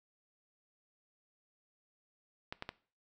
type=clicks; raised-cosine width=0.3 ms; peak=-23 dBFS; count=3; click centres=2.525 / 2.624 / 2.691 s; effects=noise-tail reverb RT60 0.4 s tail -19 dB re dry